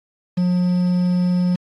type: tone with quantisation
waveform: triangle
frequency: 179.2 Hz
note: F3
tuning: 45 cents sharp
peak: -13 dBFS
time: 0.37-1.56 s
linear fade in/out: 10 ms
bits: 6
effects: low-pass 5000 Hz 12 dB/octave + AAC 48 kbps